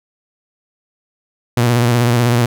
sawtooth tone with vibrato, 120 Hz, B2, 49 cents flat, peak -7 dBFS, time 1.57-2.46 s, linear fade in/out 5 ms, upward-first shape square, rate 16 Hz, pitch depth 41 cents each way, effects none

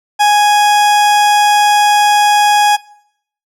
40% pulse tone, 830.6 Hz, G#5, in tune, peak -6 dBFS, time 0.19-2.77 s, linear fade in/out 20 ms, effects noise-tail reverb RT60 0.7 s tail -22 dB re dry + low-pass 10000 Hz 12 dB/octave

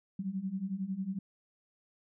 sine beating tone pair, 184.6 / 195.6 Hz, F#3 / G3, -4 / -4 cents, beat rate 11 Hz, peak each -38 / -35 dBFS, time 0.19-1.19 s, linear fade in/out 5 ms, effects none

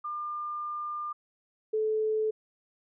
sine tone pair in turn, 1200 / 434.2 Hz, D6 / A4, +37 / -23 cents, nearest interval octave + tritone, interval 1760 cents, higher first, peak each -32 / -25 dBFS, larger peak second, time 0.04-1.13 / 1.73-2.31 s, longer first, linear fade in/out 10 ms, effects none

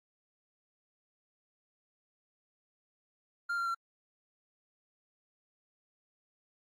triangle tone with pitch steps, 1396.9 / 1379.3 / 1361.8 Hz, F6 / F6 / F6, 0 / -22 / -44 cents, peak -29 dBFS, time 3.49-3.748 s, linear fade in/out 10 ms, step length 86 ms, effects AAC 64 kbps

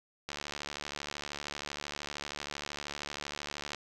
click train, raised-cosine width 0.2 ms, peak -20 dBFS, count 253, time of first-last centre 0.29-3.747 s, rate 72.9 Hz, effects none

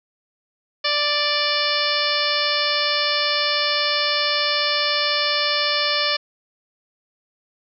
harmonic tone with a mistuned harmonic, 587.3 Hz, D5, in tune, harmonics 1 / 2 / 3 / 4 / 5 / 6 / 7 / 8 / 9, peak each -27 / -27 / -27 / -27 / -27 / -27 / -27 / -27 / -27 dBFS, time 0.84-6.17 s, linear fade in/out 10 ms, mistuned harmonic 7, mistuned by +53 cents, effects none

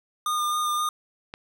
square tone with vibrato, 1214 Hz, D#6, 43 cents flat, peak -24 dBFS, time 0.26-0.89 s, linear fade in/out 2 ms, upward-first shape sine, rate 3.8 Hz, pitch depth 16 cents each way
click, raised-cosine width 0.3 ms, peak -20 dBFS, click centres 1.339 s
effects none

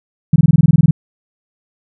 sine tone bursts, 155.56 Hz, D#3, in tune, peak -5 dBFS, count 12, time 0.33-0.91 s, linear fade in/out 5 ms, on 30 ms, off 20 ms, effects none

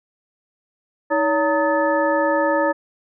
sine tone cluster, 317.3 / 567 / 916 / 1263 / 1738 Hz, D#4 / C#5 / A#5 / D#6 / A6, +34 / +39 / -31 / +26 / -22 cents, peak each -23 / -19 / -22 / -27 / -25 dBFS, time 1.1-2.73 s, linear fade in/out 20 ms, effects none

